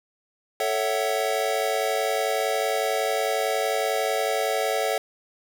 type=chord; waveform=square; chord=F# minor seventh; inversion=first; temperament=equal with one note detuned; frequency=440 / 554.4 / 659.3 / 750.3 Hz; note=A4 / C#5 / E5 / F#5; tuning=0 / 0 / 0 / +24 cents; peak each=-29 dBFS; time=0.6-4.98 s; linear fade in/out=2 ms; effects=none